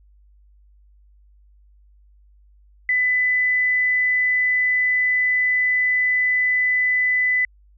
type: tone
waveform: sine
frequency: 2000 Hz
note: B6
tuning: 21 cents sharp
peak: -16 dBFS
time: 2.89-7.45 s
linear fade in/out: 2 ms
effects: added 50 Hz sine -50 dBFS peak until 7.77 s